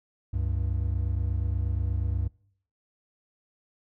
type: tone pair together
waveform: triangle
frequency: 68.5 / 96.87 Hz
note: C#2 / G2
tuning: -20 / -20 cents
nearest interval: tritone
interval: 600 cents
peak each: -26 dBFS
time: 0.33-2.28 s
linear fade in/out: 10 ms
effects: noise-tail reverb RT60 0.6 s tail -23 dB re dry